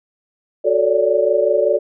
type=chord; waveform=sine; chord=D major seventh; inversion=first; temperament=equal with one note detuned; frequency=370 / 440 / 562.1 / 587.3 Hz; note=F#4 / A4 / C#5 / D5; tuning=0 / 0 / +24 / 0 cents; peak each=-21 / -18 / -18 / -17 dBFS; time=0.64-1.79 s; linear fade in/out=20 ms; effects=none